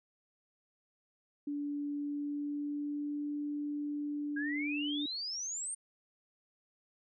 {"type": "tone with pitch glide", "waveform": "sine", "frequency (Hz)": [289.3, 292.8], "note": ["D4", "D4"], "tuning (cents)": [-26, -5], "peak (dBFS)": -34, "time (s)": [1.47, 5.06], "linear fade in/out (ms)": 5, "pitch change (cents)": 21, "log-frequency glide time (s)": [1.93, 3.32]}
{"type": "exponential sweep", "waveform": "sine", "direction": "up", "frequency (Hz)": [1597, 8990], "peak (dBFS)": -36, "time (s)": [4.36, 5.75], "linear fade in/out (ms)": 10}
{"effects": []}